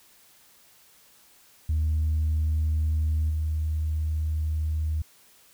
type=tone with level steps; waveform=sine; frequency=77.78 Hz; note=D#2; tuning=in tune; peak=-20 / -23 dBFS; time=1.69-5.02 s; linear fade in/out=5 ms; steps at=3.29 s; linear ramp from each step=20 ms; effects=tanh soft clip ceiling -19 dBFS + white hiss -57 dBFS RMS until 5.53 s